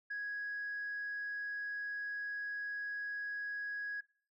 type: tone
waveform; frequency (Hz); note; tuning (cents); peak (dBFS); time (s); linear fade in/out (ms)
sine; 1661.2; G#6; 0; -36; 0.1-4.01; 10
effects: noise-tail reverb RT60 0.5 s tail -23 dB re dry + tanh soft clip ceiling -34 dBFS